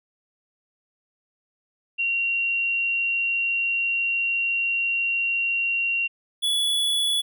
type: tone pair in turn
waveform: sine / square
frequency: 2753 / 3413 Hz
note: F7 / G#7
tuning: -25 / +47 cents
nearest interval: major third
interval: 372 cents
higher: second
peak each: -21 dBFS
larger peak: neither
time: 1.98-6.08 / 6.42-7.22 s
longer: first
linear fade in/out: 20 ms
effects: none